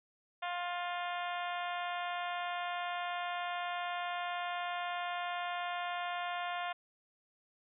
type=harmonic tone; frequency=352.4 Hz; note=F4; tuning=16 cents sharp; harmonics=2 / 3 / 4 / 5 / 6 / 7 / 8 / 9 / 10; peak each=-38 / -42 / -44 / -46 / -48 / -49 / -50 / -51 / -52 dBFS; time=0.42-6.73 s; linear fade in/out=10 ms; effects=none